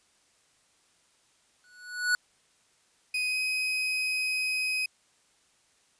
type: tone with exponential growth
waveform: square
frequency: 1471 Hz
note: F#6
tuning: 11 cents flat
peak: -21 dBFS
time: 1.64-2.15 s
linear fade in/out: 1 ms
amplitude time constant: 110 ms
type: tone with pitch glide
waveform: 35% pulse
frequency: 2499 to 2519 Hz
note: D#7 to D#7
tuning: +7 to +21 cents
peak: -25 dBFS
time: 3.14-4.86 s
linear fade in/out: 5 ms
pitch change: +14 cents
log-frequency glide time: 3.26-3.37 s
effects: white hiss -66 dBFS RMS until 5.99 s + resampled to 22050 Hz